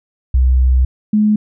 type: tone pair in turn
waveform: sine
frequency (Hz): 63.8 / 211.9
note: C2 / G#3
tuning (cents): -43 / +35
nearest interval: octave + major sixth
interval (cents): 2078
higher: second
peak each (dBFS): -8 / -9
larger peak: first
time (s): 0.34-0.85 / 1.13-1.36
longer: first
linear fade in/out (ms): 5
effects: none